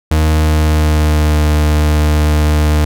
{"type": "tone with pitch glide", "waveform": "40% pulse", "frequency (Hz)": [77.78, 75.74], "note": ["D#2", "D#2"], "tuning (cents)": [0, -46], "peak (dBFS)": -8, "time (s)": [0.11, 2.85], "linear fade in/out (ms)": 5, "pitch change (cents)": -46, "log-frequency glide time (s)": [0.28, 1.4], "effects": []}